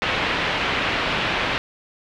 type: low-pass noise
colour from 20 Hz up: white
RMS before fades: -23 dBFS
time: 0.02-1.58 s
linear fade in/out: 0 ms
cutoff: 3100 Hz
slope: 24 dB/octave
effects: none